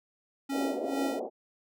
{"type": "tone with tremolo", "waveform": "square", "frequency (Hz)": 275, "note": "C#4", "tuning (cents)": -14, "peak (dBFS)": -29, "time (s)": [0.49, 1.2], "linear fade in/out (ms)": 10, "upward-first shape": "sine", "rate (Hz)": 2.3, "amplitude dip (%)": 90}
{"type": "band-pass noise", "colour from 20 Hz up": "white", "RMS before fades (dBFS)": -34, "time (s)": [0.51, 1.3], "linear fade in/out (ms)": 50, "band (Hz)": [250, 710], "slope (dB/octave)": 48}
{"effects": []}